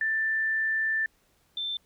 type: tone pair in turn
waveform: sine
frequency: 1772 / 3554 Hz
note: A6 / A7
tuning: +12 / +17 cents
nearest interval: octave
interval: 1205 cents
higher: second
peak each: -24 / -29 dBFS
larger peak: first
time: 0.01-1.06 / 1.57-1.77 s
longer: first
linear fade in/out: 2 ms
effects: pink hiss -67 dBFS RMS until 1.85 s